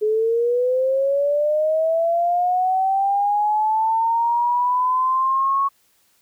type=linear sweep; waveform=sine; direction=up; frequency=422.2 to 1108.7 Hz; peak=-16 dBFS; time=0.01-5.69 s; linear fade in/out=20 ms; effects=white hiss -61 dBFS RMS until 6.21 s